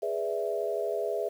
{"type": "chord", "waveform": "sine", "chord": "E dominant seventh", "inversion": "first", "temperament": "equal", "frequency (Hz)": [415.3, 493.9, 587.3, 659.3], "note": ["G#4", "B4", "D5", "E5"], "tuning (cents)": [0, 0, 0, 0], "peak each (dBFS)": [-32, -35, -36, -32], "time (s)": [0.02, 1.29], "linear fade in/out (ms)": 10, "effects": ["9-bit"]}